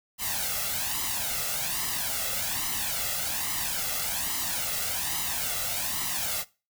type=noise with flanger; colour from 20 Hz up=white; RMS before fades=-30 dBFS; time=0.18-6.45 s; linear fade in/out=50 ms; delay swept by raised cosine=0.99 to 1.51 ms; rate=1.2 Hz; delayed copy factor=+0.7; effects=noise-tail reverb RT60 0.3 s tail -20 dB re dry